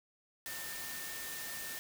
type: tone in noise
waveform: sine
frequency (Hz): 1800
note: A6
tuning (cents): +39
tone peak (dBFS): -47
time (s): 0.46-1.79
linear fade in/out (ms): 0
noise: white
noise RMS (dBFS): -43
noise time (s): 0.46-1.79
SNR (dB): -7
effects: none